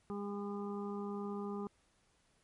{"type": "harmonic tone", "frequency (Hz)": 202.8, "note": "G#3", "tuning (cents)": -41, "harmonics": [1, 2, 4, 5, 6], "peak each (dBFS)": [-40, -42, -50, -53, -50], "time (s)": [0.1, 1.67], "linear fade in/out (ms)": 0, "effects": ["pink hiss -73 dBFS RMS until 2.43 s", "MP3 48 kbps"]}